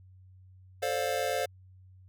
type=chord; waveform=square; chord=D minor seventh; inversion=second; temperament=just; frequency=440.5 / 528.6 / 587.3 / 704.8 Hz; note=A4 / C5 / D5 / F5; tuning=+2 / +18 / 0 / +16 cents; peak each=-37 / -33 / -36 / -34 dBFS; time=0.82-1.46 s; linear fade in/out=10 ms; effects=added 93 Hz sine -52 dBFS peak until 2.08 s